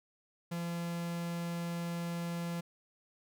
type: tone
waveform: 45% pulse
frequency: 170.8 Hz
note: F3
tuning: 38 cents flat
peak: -35 dBFS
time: 0.51-2.61 s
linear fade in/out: 10 ms
effects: none